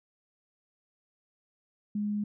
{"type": "tone", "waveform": "sine", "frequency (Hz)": 207.7, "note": "G#3", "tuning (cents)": 0, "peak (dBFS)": -28, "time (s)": [1.95, 2.24], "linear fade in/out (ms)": 5, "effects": []}